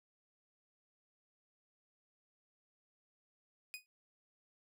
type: tone with exponential decay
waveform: sawtooth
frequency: 2489 Hz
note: D#7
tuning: in tune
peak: -36 dBFS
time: 3.74-3.86 s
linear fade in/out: 0 ms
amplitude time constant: 24 ms
effects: none